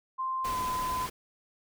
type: tone with pitch glide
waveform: sine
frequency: 1046.5 to 1016.1 Hz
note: C6 to B5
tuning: 0 to +49 cents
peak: -29 dBFS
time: 0.18-1.07 s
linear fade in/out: 20 ms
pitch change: -51 cents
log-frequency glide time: 0.47-0.57 s
type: noise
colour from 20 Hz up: pink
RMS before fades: -39 dBFS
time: 0.44-1.1 s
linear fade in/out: 10 ms
effects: none